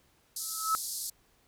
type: band-pass noise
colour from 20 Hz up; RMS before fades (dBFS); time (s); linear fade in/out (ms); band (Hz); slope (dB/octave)
white; -37; 0.36-1.1; 5; 4200 to 13000; 48
type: tone with exponential growth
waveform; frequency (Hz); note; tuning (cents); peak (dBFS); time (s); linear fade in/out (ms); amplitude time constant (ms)
sine; 1300; E6; -24; -22; 0.4-0.75; 0; 75
effects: pink hiss -67 dBFS RMS until 1.47 s